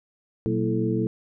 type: tone cluster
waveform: sine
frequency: 121.9 / 188.1 / 232.9 / 331.2 / 435.9 Hz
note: B2 / F#3 / A#3 / E4 / A4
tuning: -22 / +29 / -1 / +8 / -16 cents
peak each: -27 / -29 / -28 / -27 / -29 dBFS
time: 0.46-1.07 s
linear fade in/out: 0 ms
effects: none